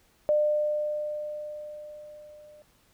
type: tone with level ramp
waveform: sine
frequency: 600 Hz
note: D5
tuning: 37 cents sharp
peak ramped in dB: -19 to -49 dBFS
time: 0.29-2.62 s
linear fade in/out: 0 ms
effects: pink hiss -64 dBFS RMS until 2.93 s